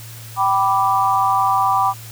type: chord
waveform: sine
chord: G major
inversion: none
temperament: equal with one note detuned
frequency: 776.3 / 987.8 / 1174.7 Hz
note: G5 / B5 / D6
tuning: -17 / 0 / 0 cents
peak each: -18 dBFS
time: 0.36-1.94 s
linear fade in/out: 50 ms
effects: added 113 Hz sine -35 dBFS peak until 2.11 s + white hiss -39 dBFS RMS until 2.11 s